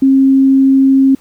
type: tone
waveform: sine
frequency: 268.7 Hz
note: C4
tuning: 46 cents sharp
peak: -5 dBFS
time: 0.02-1.15 s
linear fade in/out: 5 ms
effects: pink hiss -48 dBFS RMS until 1.2 s

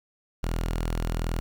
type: tone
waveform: sawtooth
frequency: 41.2 Hz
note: E1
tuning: in tune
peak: -22 dBFS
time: 0.43-1.4 s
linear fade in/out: 0 ms
effects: 9-bit

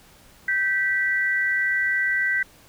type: tone pair together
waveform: sine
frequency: 1556.4 / 1961 Hz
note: G6 / B6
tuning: -13 / -13 cents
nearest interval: major third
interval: 400 cents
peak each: -23 / -22 dBFS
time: 0.48-2.43 s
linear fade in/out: 5 ms
effects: pink hiss -52 dBFS RMS until 2.68 s

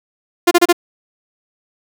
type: tone bursts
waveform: sawtooth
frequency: 349.2 Hz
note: F4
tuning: in tune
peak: -3 dBFS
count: 4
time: 0.47-0.728 s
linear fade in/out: 10 ms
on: 42 ms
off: 30 ms
effects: none

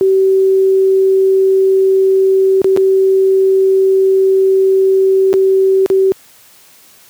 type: tone with dropouts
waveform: sine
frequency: 383.4 Hz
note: G4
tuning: 38 cents flat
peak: -7 dBFS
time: 0.01-6.12 s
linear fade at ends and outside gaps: 0 ms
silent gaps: 2.617-2.644 / 2.764-2.773 / 5.33-5.339 / 5.861-5.901 s
effects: white hiss -44 dBFS RMS until 7.09 s + high-pass 80 Hz 12 dB/octave

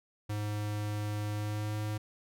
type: tone with pitch glide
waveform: square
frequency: 104.8 to 106.26 Hz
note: G#2 to G#2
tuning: +16 to +40 cents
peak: -33 dBFS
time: 0.29-1.98 s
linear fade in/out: 10 ms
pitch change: +24 cents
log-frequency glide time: 1.35-1.76 s
effects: none

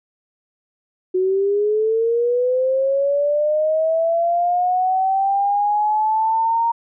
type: linear sweep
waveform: sine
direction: up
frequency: 365.9 to 932.3 Hz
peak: -15 dBFS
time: 1.14-6.72 s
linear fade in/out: 10 ms
effects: none

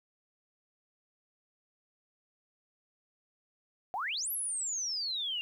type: exponential two-way sweep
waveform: sine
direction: up then down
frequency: 698.5 to 11840 to 2758 Hz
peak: -32 dBFS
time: 3.94-5.41 s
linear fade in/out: 0 ms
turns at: 4.31 s
effects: 11-bit

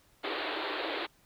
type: band-pass noise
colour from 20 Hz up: pink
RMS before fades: -35 dBFS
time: 0.23-1.07 s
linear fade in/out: 20 ms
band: 290 to 4300 Hz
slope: 96 dB/octave
effects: pink hiss -65 dBFS RMS until 1.25 s

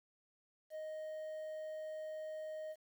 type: tone with quantisation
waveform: triangle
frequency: 623 Hz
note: D#5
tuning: 2 cents sharp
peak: -40 dBFS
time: 0.7-2.76 s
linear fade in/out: 50 ms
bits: 11
effects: none

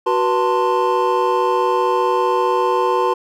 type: tone cluster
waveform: triangle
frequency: 372.1 / 487.5 / 890 / 1043 Hz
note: F#4 / B4 / A5 / C6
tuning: +10 / -23 / +20 / -6 cents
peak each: -18 dBFS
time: 0.06-3.14 s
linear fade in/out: 10 ms
effects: none

